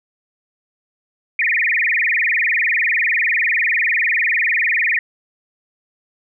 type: tone with vibrato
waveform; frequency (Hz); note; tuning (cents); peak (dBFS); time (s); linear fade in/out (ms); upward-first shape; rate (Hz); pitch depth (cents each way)
sine; 2093; C7; 0; -14; 1.39-4.99; 2; sine; 20; 280
effects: none